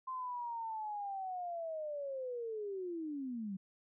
sine linear sweep, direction down, 1046.5 to 185 Hz, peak -38 dBFS, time 0.07-3.57 s, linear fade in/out 10 ms, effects none

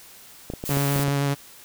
clicks, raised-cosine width 2 ms, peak -17 dBFS, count 8, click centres 0.501 / 0.537 / 0.639 / 0.693 / 0.771 / 0.961 / 0.995 / 1.082 s
blue noise, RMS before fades -31 dBFS, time 0.65-1.04 s, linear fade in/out 5 ms
sawtooth tone with vibrato, 140.8 Hz, C#3, 27 cents sharp, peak -17 dBFS, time 0.69-1.35 s, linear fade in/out 20 ms, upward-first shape triangle, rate 9.6 Hz, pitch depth 20 cents each way
effects white hiss -47 dBFS RMS until 1.64 s

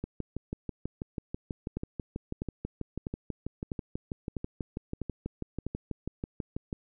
two click trains, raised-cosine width 3 ms, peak -20 / -21 dBFS, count 7 / 42, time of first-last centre 1.77-5.666 / 0.04-6.728 s, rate 1.54 / 6.13 Hz, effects none

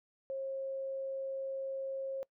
sine tone, 538 Hz, C5, 48 cents sharp, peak -35 dBFS, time 0.3-2.23 s, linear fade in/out 0 ms, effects noise-tail reverb RT60 0.1 s tail -24 dB re dry

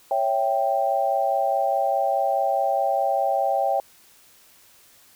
sine chord, C# diminished, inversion none, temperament equal, 554.4 / 659.3 / 784 Hz, C#5 / E5 / G5, 0 / 0 / 0 cents, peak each -25 / -25 / -22 dBFS, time 0.11-3.8 s, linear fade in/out 2 ms, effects white hiss -54 dBFS RMS until 5.15 s

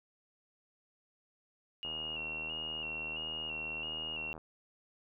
sine tone with vibrato, 2794 Hz, F7, in tune, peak -37 dBFS, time 1.83-4.33 s, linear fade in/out 0 ms, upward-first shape square, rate 1.5 Hz, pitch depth 39 cents each way
click train, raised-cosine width 1 ms, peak -34 dBFS, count 200, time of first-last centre 1.85-4.379 s, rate 78.7 Hz
effects none

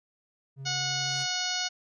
triangle tone with vibrato, 135.8 Hz, C#3, 35 cents flat, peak -35 dBFS, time 0.56-1.27 s, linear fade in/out 50 ms, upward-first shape triangle, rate 12 Hz, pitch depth 16 cents each way
white noise with exponential growth, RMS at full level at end -47 dBFS, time 0.58-1.23 s, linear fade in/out 2 ms, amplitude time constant 140 ms
harmonic tone, 730 Hz, F#5, 24 cents flat, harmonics 1 / 2 / 3 / 4 / 5 / 6 / 7 / 8 / 9, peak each -38 / -36 / -39 / -36 / -38 / -34 / -36 / -38 / -39 dBFS, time 0.65-1.69 s, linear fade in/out 20 ms
effects resampled to 22050 Hz

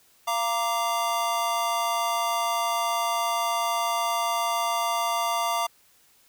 square chord, Bb major, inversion second, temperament equal with one note detuned, 688.8 / 932.3 / 1174.7 Hz, F5 / Bb5 / D6, -24 / 0 / 0 cents, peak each -29 dBFS, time 0.27-5.67 s, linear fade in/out 10 ms, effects white hiss -60 dBFS RMS until 6.28 s

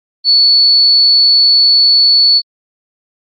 sine tone, 4435 Hz, C#8, in tune, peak -5 dBFS, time 0.24-2.42 s, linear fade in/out 50 ms, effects Opus 48 kbps

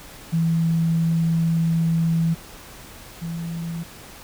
sine tone pair in turn, 164.8 / 167.1 Hz, E3 / E3, 0 / +24 cents, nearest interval unison, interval 24 cents, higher second, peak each -17 / -26 dBFS, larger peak first, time 0.32-2.35 / 3.21-3.84 s, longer first, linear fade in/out 20 ms, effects pink hiss -42 dBFS RMS until 4.23 s

